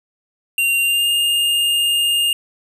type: tone with pitch glide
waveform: square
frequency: 2771 to 2824 Hz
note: F7 to F7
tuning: -14 to +19 cents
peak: -15 dBFS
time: 0.58-2.33 s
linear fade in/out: 2 ms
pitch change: +33 cents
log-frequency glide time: 0.8-1.09 s
effects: none

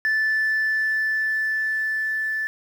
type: tone with level ramp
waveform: sine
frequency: 1753 Hz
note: A6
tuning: 7 cents flat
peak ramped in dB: -16 to -22 dBFS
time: 0.05-2.47 s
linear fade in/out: 0 ms
effects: tanh soft clip ceiling -17 dBFS + 8-bit

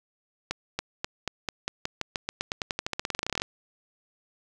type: accelerating click train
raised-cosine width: 0.2 ms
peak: -11 dBFS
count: 30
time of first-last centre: 0.51-3.419 s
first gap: 280 ms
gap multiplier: 0.91
effects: none

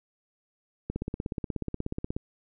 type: click train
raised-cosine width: 3 ms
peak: -18 dBFS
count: 22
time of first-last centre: 0.9-2.165 s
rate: 16.6 Hz
effects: none

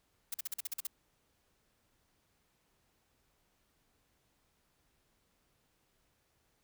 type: noise bursts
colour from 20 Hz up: blue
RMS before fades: -37 dBFS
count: 9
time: 0.32-0.87 s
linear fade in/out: 5 ms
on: 22 ms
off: 44 ms
effects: pink hiss -75 dBFS RMS until 6.63 s

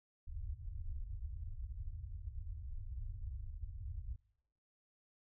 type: low-pass noise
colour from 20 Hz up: pink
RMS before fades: -44 dBFS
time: 0.27-4.16 s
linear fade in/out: 10 ms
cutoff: 100 Hz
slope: 48 dB/octave
effects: noise-tail reverb RT60 0.9 s tail -25 dB re dry

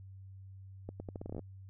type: accelerating click train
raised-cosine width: 2 ms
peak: -28 dBFS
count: 12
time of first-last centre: 0.89-1.393 s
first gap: 110 ms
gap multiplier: 0.8
effects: added 96 Hz sine -48 dBFS peak until 1.69 s

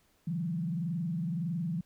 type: tone with frequency modulation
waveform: sine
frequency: 168.7 Hz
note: E3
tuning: 40 cents sharp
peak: -30 dBFS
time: 0.27-1.81 s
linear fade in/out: 5 ms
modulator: 21.7 Hz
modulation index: 0.9
effects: pink hiss -69 dBFS RMS until 1.85 s

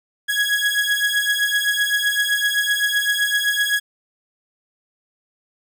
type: beating tone pair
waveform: 30% pulse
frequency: 1661.2 / 1669 Hz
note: G#6 / G#6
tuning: 0 / +8 cents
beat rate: 7.8 Hz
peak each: -18 dBFS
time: 0.28-3.8 s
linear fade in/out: 20 ms
effects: none

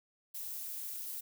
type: noise with amplitude modulation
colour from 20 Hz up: violet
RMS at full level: -38 dBFS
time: 0.34-1.21 s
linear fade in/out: 10 ms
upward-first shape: sine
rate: 233 Hz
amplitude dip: 80%
effects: none

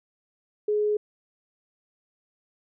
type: tone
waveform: sine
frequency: 420 Hz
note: G#4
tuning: 19 cents sharp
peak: -21 dBFS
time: 0.68-0.97 s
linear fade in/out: 5 ms
effects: none

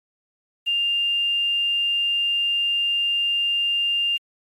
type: tone with quantisation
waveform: sine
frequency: 2800 Hz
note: F7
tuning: 4 cents sharp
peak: -19 dBFS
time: 0.66-4.18 s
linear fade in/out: 20 ms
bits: 8
effects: AAC 64 kbps

